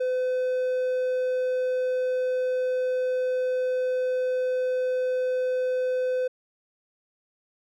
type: tone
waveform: triangle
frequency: 508 Hz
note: B4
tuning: 49 cents sharp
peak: -21 dBFS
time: 0-6.28 s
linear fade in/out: 10 ms
effects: none